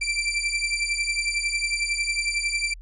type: beating tone pair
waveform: sawtooth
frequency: 2341 / 2352 Hz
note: D7 / D7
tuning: -6 / +2 cents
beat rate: 11 Hz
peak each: -23 dBFS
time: 0.01-2.74 s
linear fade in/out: 10 ms
effects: added 41 Hz sine -39 dBFS peak until 2.81 s + resampled to 24000 Hz